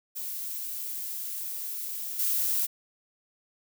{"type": "noise with level steps", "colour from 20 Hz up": "violet", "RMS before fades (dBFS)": [-35, -27], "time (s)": [0.15, 2.67], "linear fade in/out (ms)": 20, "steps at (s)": 2.19, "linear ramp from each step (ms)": 5, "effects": []}